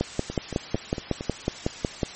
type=two click trains; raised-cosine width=2 ms; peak=-17 / -9 dBFS; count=5 / 12; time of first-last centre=0.3-1.209 / 0.01-2.032 s; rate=4.4 / 5.44 Hz; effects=white hiss -39 dBFS RMS until 2.15 s + MP3 32 kbps